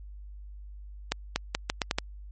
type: accelerating click train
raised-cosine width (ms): 0.2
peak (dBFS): -8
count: 7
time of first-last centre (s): 1.12-1.985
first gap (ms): 240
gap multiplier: 0.79
effects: added 50 Hz sine -41 dBFS peak until 2.31 s + MP3 32 kbps